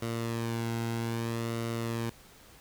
sawtooth tone with flanger, 115.6 Hz, A#2, 14 cents flat, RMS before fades -33 dBFS, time 0.02-2.1 s, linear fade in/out 5 ms, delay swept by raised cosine 1.2 to 1.71 ms, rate 0.62 Hz, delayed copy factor -0.55, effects pink hiss -55 dBFS RMS until 2.6 s

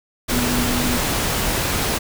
sine tone in noise, 244.9 Hz, B3, 14 cents flat, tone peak -22 dBFS, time 0.31-0.99 s, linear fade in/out 20 ms, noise pink, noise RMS -21 dBFS, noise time 0.28-1.99 s, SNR -4 dB, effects none

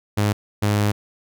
sawtooth tone pair in turn, 103.7 / 103.7 Hz, G#2 / G#2, -2 / -2 cents, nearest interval unison, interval 0 cents, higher neither, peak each -13 dBFS, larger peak neither, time 0.17-0.33 / 0.62-0.92 s, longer second, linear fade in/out 10 ms, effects none

